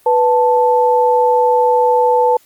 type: tone pair together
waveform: sine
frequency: 493.3 / 880 Hz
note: B4 / A5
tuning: -2 / 0 cents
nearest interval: minor seventh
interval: 1002 cents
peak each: -12 dBFS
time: 0.06-2.37 s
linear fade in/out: 5 ms
effects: white hiss -51 dBFS RMS until 2.45 s + Opus 24 kbps